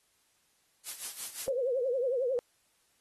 blue noise with tremolo, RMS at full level -35 dBFS, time 0.84-1.5 s, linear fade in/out 50 ms, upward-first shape sine, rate 5.7 Hz, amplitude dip 75%
sine tone with vibrato, 509 Hz, C5, 48 cents flat, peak -27 dBFS, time 1.48-2.39 s, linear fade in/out 0 ms, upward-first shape triangle, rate 11 Hz, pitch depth 160 cents each way
effects white hiss -71 dBFS RMS until 3 s + AAC 32 kbps

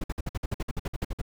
brown noise bursts, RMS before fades -29 dBFS, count 15, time 0.01-1.216 s, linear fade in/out 5 ms, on 30 ms, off 54 ms, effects none

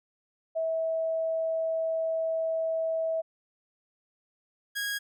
sine / sawtooth tone pair in turn, 649 / 1644.4 Hz, E5 / G#6, -27 / -18 cents, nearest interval octave + major third, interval 1609 cents, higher second, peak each -26 dBFS, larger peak neither, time 0.55-3.22 / 4.75-4.99 s, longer first, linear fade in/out 20 ms, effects none

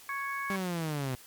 harmonic tone, 554.4 Hz, C#5, in tune, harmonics 2 / 3 / 4, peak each -35 / -37 / -38 dBFS, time 0.09-0.56 s, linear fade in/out 2 ms
sawtooth linear sweep, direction down, 199.4 to 125.2 Hz, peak -27 dBFS, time 0.5-1.15 s, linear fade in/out 0 ms
effects white hiss -53 dBFS RMS until 1.26 s + MP3 96 kbps

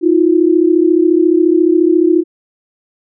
sine tone pair together, 320.7 / 355 Hz, E4 / F4, -48 / +28 cents, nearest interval major second, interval 176 cents, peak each -10 dBFS, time 0.01-2.24 s, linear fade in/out 50 ms, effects none

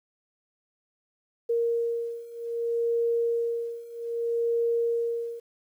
sine beating tone pair, 466.2 / 466.83 Hz, A#4 / A#4, 0 / +2 cents, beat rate 0.63 Hz, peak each -29 / -27 dBFS, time 1.49-5.4 s, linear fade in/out 10 ms, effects 10-bit

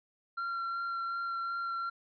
triangle tone with vibrato, 1371 Hz, F6, 32 cents flat, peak -31 dBFS, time 0.37-1.9 s, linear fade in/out 10 ms, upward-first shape sine, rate 2.7 Hz, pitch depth 11 cents each way, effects resampled to 11025 Hz

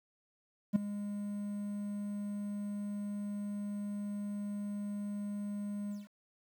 triangle tone with ADSR envelope, 204.9 Hz, G#3, 23 cents flat, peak -19 dBFS, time 0.73-6.08 s, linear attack 28 ms, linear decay 7 ms, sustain -15 dB, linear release 170 ms, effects 10-bit

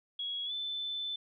sine tone with pitch glide, 3329 to 3521 Hz, G#7 to A7, +3 to 0 cents, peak -34 dBFS, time 0.19-1.16 s, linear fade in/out 5 ms, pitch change +97 cents, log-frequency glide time 0.45-0.53 s, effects none

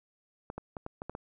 clicks, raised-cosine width 1 ms, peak -24 dBFS, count 7, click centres 0.501 / 0.58 / 0.768 / 0.864 / 1.019 / 1.096 / 1.151 s, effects none

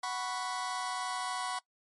sawtooth chord, F# suspended fourth, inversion none, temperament just, 740 / 986.7 / 1110 Hz, F#5 / B5 / C#6, 0 / -2 / +2 cents, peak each -34 dBFS, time 0.03-1.59 s, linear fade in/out 5 ms, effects noise-tail reverb RT60 0.1 s tail -22 dB re dry + MP3 48 kbps

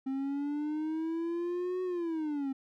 triangle linear two-way sweep, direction up then down, 264.2 to 370 to 264.2 Hz, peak -29 dBFS, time 0.06-2.53 s, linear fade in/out 10 ms, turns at 1.83 s, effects none

